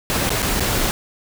pink noise with dropouts, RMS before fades -20 dBFS, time 0.1-0.91 s, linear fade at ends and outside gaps 0 ms, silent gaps 0.293-0.304 / 0.421-0.427 / 0.597-0.605 s, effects none

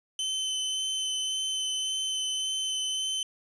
sawtooth tone with vibrato, 3057 Hz, G7, 44 cents flat, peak -25 dBFS, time 0.19-3.23 s, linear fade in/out 2 ms, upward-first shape sine, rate 1.8 Hz, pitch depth 8 cents each way, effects resampled to 22050 Hz

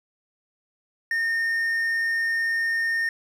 triangle tone, 1829 Hz, A#6, 33 cents flat, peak -20 dBFS, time 1.11-3.09 s, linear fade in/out 2 ms, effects none

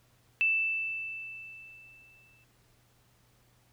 sine tone with exponential decay, 2648 Hz, E7, 7 cents sharp, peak -22 dBFS, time 0.41-2.44 s, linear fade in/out 0 ms, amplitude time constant 440 ms, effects added 120 Hz sine -67 dBFS peak until 3.72 s + pink hiss -67 dBFS RMS until 3.72 s

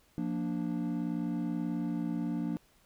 triangle chord, Bb major, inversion second, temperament equal, 174.61 / 233.1 / 293.7 Hz, F3 / Bb3 / D4, 0 / 0 / 0 cents, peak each -33 dBFS, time 0.18-2.57 s, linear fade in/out 0 ms, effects tanh soft clip ceiling -20 dBFS + pink hiss -66 dBFS RMS until 2.85 s

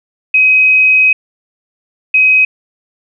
sine tone pair in turn, 2529 / 2529 Hz, D#7 / D#7, +28 / +28 cents, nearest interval unison, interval 0 cents, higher neither, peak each -5 dBFS, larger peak neither, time 0.34-1.13 / 2.14-2.45 s, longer first, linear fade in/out 5 ms, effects none

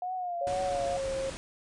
sine tone with vibrato, 717 Hz, F5, 45 cents sharp, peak -31 dBFS, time 0.02-0.97 s, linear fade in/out 2 ms, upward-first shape triangle, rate 2.1 Hz, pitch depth 76 cents each way
sine tone with pitch glide, 559 to 536.5 Hz, C#5 to C5, +14 to +43 cents, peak -30 dBFS, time 0.41-1.3 s, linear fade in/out 5 ms, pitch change -71 cents, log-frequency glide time 0.77-1.08 s
pink low-pass noise, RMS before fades -41 dBFS, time 0.47-1.37 s, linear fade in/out 0 ms, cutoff 9800 Hz, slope 96 dB/octave
effects none

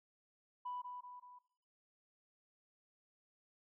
sine tone with echo, 989 Hz, B5, 2 cents sharp, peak -40 dBFS, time 0.65-0.82 s, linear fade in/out 10 ms, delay 190 ms, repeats 3, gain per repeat -5 dB, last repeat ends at 1.39 s, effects noise-tail reverb RT60 0.5 s tail -18 dB re dry + tanh soft clip ceiling -36 dBFS

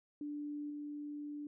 sine tone with level steps, 293.7 Hz, D4, in tune, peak -39 / -41 dBFS, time 0.21-1.47 s, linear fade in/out 2 ms, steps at 0.7 s, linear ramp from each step 2 ms, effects none

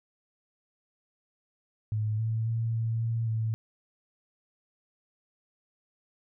sine tone with pitch steps, 107.6 / 111.9 / 114.2 / 113.5 / 114.6 / 111.4 Hz, A2 / A2 / A#2 / A#2 / A#2 / A2, -38 / +30 / -35 / -46 / -29 / +22 cents, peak -26 dBFS, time 1.92-3.54 s, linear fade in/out 0 ms, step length 270 ms, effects none

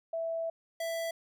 sine / square tone pair in turn, 659 / 662.3 Hz, E5 / E5, -1 / +8 cents, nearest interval unison, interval 9 cents, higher second, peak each -31 / -33 dBFS, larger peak first, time 0.13-0.5 / 0.8-1.11 s, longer first, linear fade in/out 5 ms, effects none

